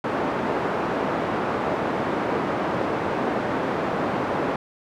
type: band-pass noise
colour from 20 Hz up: pink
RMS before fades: -25 dBFS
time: 0.04-4.56 s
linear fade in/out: 2 ms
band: 240 to 1200 Hz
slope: 12 dB/octave
effects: none